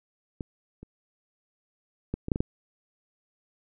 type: clicks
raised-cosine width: 3 ms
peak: -20 / -30 / -16 / -19 / -10 / -16 / -11 dBFS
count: 7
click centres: 0.408 / 0.83 / 2.14 / 2.284 / 2.318 / 2.359 / 2.405 s
effects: none